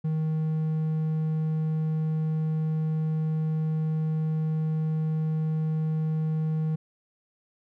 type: tone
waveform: triangle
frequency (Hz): 157.2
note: D#3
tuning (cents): +18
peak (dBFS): -22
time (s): 0.04-6.76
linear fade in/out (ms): 10
effects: none